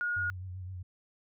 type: tone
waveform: sine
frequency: 1437 Hz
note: F6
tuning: 49 cents sharp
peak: -29 dBFS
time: 0.01-0.3 s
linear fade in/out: 0 ms
type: tone with vibrato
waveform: sine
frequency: 92.2 Hz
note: F#2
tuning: 6 cents flat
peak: -38 dBFS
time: 0.16-0.83 s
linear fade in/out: 10 ms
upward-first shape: triangle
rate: 7.7 Hz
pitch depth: 59 cents each way
effects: none